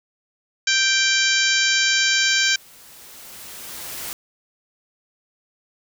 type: harmonic tone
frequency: 784 Hz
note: G5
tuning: in tune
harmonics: 2 / 3 / 4 / 5 / 6 / 7 / 8 / 9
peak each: -21 / -23 / -24 / -25 / -26 / -26 / -27 / -28 dBFS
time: 0.67-2.56 s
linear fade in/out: 5 ms
type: noise with exponential growth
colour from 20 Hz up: white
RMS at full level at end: -30 dBFS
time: 0.81-4.13 s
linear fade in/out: 1 ms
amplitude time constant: 720 ms
effects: none